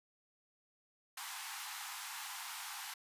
pink high-pass noise, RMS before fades -45 dBFS, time 1.17-2.94 s, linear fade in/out 5 ms, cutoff 770 Hz, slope 96 dB/octave, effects resampled to 32000 Hz

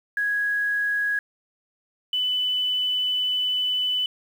sine tone pair in turn, 1661.2 / 2996 Hz, G#6 / F#7, 0 / +21 cents, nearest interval minor seventh, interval 1021 cents, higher second, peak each -21 dBFS, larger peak neither, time 0.17-1.19 / 2.13-4.06 s, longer second, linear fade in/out 2 ms, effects 8-bit

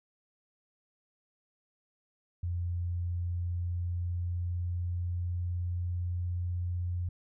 sine tone with pitch glide, 87.31 to 88.43 Hz, F2 to F2, 0 to +22 cents, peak -30 dBFS, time 2.43-7.09 s, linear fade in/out 5 ms, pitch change +22 cents, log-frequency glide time 2.72-6.47 s, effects none

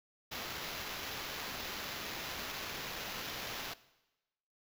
white noise with sample-and-hold, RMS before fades -42 dBFS, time 0.31-3.74 s, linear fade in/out 10 ms, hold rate 8820 Hz, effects noise-tail reverb RT60 1.0 s tail -18 dB re dry

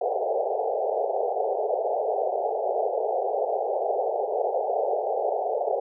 white band-pass noise, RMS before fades -26 dBFS, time 0.01-5.8 s, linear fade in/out 5 ms, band 400 to 800 Hz, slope 96 dB/octave, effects none

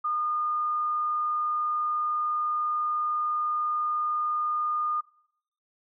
sine tone, 1219 Hz, D#6, 36 cents flat, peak -25 dBFS, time 0.04-5.01 s, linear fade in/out 10 ms, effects noise-tail reverb RT60 0.7 s tail -21 dB re dry

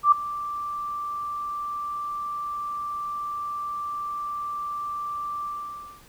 sine tone with ADSR envelope, 1174.7 Hz, D6, in tune, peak -10 dBFS, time 0.03-6.03 s, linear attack 89 ms, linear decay 6 ms, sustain -18 dB, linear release 590 ms, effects pink hiss -53 dBFS RMS until 6.08 s

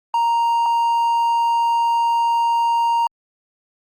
triangle tone pair in turn, 932.3 / 932.3 Hz, A#5 / A#5, 0 / 0 cents, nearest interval unison, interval 0 cents, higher neither, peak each -13 / -13 dBFS, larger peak neither, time 0.14-0.66 / 0.66-3.07 s, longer second, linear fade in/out 2 ms, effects Opus 48 kbps

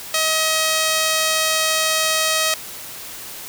sawtooth tone with band-pass filter, 634 Hz, D#5, 32 cents sharp, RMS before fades -19 dBFS, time 0.14-2.54 s, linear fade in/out 2 ms, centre 6200 Hz, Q 0.55, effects white hiss -34 dBFS RMS until 3.48 s

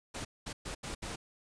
pink noise bursts at uneven times, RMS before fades -40 dBFS, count 5, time 0.14-0.25 / 0.46-0.53 / 0.65-0.75 / 0.83-0.95 / 1.02-1.16 s, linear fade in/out 10 ms, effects resampled to 22050 Hz

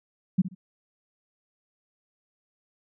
sine tone with echo, 185 Hz, F#3, in tune, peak -16 dBFS, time 0.38-0.42 s, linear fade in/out 10 ms, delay 65 ms, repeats 2, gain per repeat -13 dB, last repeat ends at 0.55 s, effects none

